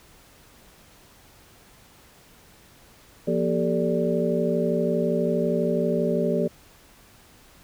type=tone cluster; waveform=sine; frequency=172.3 / 237.8 / 389.3 / 441.7 / 584 Hz; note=F3 / A#3 / G4 / A4 / D5; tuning=-23 / +35 / -12 / +7 / -10 cents; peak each=-27 dBFS; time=3.27-6.48 s; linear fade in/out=10 ms; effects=pink hiss -53 dBFS RMS until 7.63 s